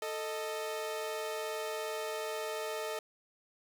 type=tone pair together; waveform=sawtooth; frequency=441.5 / 621 Hz; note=A4 / D#5; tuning=+6 / -3 cents; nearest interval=tritone; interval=591 cents; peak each=-34 / -35 dBFS; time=0.02-2.99 s; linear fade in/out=2 ms; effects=none